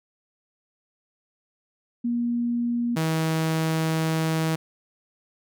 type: tone pair in turn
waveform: sine / sawtooth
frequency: 238.1 / 160.34 Hz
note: A#3 / E3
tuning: +37 / -48 cents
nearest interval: perfect fifth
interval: 685 cents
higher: first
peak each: -22 / -18 dBFS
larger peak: second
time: 2.04-2.96 / 2.96-4.56 s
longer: second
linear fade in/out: 10 ms
effects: none

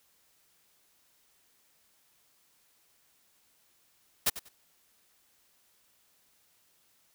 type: noise with echo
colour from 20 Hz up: white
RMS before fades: -25 dBFS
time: 4.26-4.3 s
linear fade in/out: 10 ms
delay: 95 ms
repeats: 2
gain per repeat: -14 dB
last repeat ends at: 4.49 s
effects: white hiss -68 dBFS RMS until 7.14 s

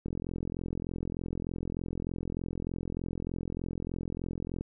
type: click train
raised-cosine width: 3 ms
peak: -22 dBFS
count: 198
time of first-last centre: 0.06-4.61 s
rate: 43.3 Hz
effects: none

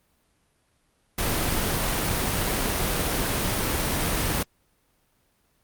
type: noise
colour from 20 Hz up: pink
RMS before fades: -25 dBFS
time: 1.18-4.43 s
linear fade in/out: 5 ms
effects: pink hiss -67 dBFS RMS until 5.63 s + Opus 32 kbps

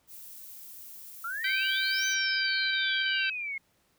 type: noise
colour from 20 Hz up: violet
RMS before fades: -46 dBFS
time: 0.07-2.16 s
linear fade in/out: 50 ms
type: exponential two-way sweep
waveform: sine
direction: up then down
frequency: 1318.5 to 6120 to 2136 Hz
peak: -32 dBFS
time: 1.24-3.58 s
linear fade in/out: 5 ms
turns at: 2.06 s
type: harmonic tone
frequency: 776 Hz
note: G5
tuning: 18 cents flat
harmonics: 2 / 3 / 4 / 5 / 6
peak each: -29 / -33 / -35 / -37 / -39 dBFS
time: 1.44-3.3 s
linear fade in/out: 5 ms
effects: pink hiss -69 dBFS RMS until 3.98 s + high-pass 60 Hz 12 dB/octave

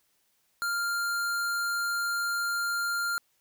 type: tone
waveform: square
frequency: 1396.9 Hz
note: F6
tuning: in tune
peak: -28 dBFS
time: 0.62-3.18 s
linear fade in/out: 0 ms
effects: white hiss -71 dBFS RMS until 3.4 s

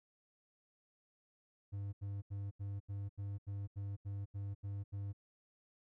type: tone bursts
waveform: triangle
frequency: 100 Hz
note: G2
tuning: 35 cents sharp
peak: -37 dBFS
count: 12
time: 1.72-5.131 s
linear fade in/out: 20 ms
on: 210 ms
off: 81 ms
effects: none

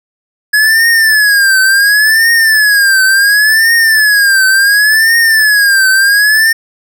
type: tone with vibrato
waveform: square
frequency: 1685 Hz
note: G#6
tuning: 25 cents sharp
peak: -6 dBFS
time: 0.53-6.53 s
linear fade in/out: 10 ms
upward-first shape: triangle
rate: 0.7 Hz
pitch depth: 170 cents each way
effects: none

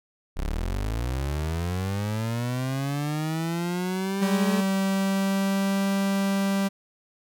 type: linear sweep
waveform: 30% pulse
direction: up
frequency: 30.87 to 215.4 Hz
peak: -23 dBFS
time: 0.36-4.62 s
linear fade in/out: 20 ms
type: tone with pitch glide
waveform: 45% pulse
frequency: 192.7 to 196.18 Hz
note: G3 to G3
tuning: -29 to +2 cents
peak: -22 dBFS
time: 4.21-6.69 s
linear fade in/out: 20 ms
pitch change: +31 cents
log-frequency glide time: 4.53-5.87 s
effects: none

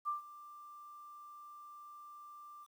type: tone with ADSR envelope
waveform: sine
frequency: 1183 Hz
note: D6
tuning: 12 cents sharp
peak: -32 dBFS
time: 0.05-2.67 s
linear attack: 32 ms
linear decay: 130 ms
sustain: -18 dB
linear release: 44 ms
effects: 11-bit

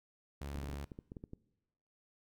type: tone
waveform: sawtooth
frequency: 70.7 Hz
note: C#2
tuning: 35 cents sharp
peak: -37 dBFS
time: 0.41-0.85 s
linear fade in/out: 5 ms
type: clicks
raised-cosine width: 3 ms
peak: -33 dBFS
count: 11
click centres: 0.554 / 0.585 / 0.636 / 0.692 / 0.735 / 0.918 / 0.989 / 1.119 / 1.168 / 1.239 / 1.334 s
effects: noise-tail reverb RT60 1.0 s tail -22 dB re dry

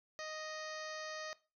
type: harmonic tone with a mistuned harmonic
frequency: 622.3 Hz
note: D#5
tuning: in tune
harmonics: 1 / 2 / 3 / 4 / 5 / 6 / 7 / 8 / 9 / 10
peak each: -46 / -49 / -48 / -56 / -59 / -58 / -54 / -56 / -59 / -56 dBFS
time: 0.19-1.33 s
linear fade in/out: 0 ms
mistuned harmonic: 8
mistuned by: -28 cents
effects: noise-tail reverb RT60 0.3 s tail -18 dB re dry

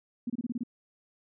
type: tone bursts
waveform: sine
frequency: 239.5 Hz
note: A#3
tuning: 47 cents sharp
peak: -29 dBFS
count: 7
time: 0.27-0.635 s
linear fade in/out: 5 ms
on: 29 ms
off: 27 ms
effects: none

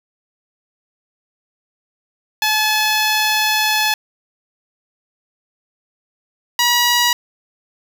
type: tone pair in turn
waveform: 10% pulse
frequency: 859 / 964.2 Hz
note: A5 / B5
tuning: -42 / -42 cents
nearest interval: major second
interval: 200 cents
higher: second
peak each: -6 / -4 dBFS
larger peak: second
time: 2.42-3.94 / 6.59-7.13 s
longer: first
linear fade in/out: 2 ms
effects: none

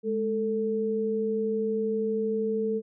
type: tone pair together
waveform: sine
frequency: 210.6 / 443.7 Hz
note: G#3 / A4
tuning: +24 / +14 cents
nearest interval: octave + minor second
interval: 1290 cents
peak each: -30 / -26 dBFS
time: 0.03-2.82 s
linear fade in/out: 50 ms
effects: none

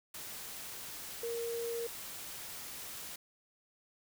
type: tone in noise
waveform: sine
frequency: 466.2 Hz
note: A#4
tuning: in tune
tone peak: -35 dBFS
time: 1.23-1.87 s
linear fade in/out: 5 ms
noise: white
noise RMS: -45 dBFS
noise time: 0.14-3.16 s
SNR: +7 dB
effects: none

